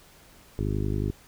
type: harmonic tone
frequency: 51 Hz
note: G#1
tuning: 31 cents flat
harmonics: 1 / 2 / 3 / 4 / 5 / 6 / 7 / 8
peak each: -30 / -29 / -33 / -36 / -36 / -37 / -36 / -38 dBFS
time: 0.59-1.11 s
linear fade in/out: 0 ms
effects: pink hiss -54 dBFS RMS until 1.27 s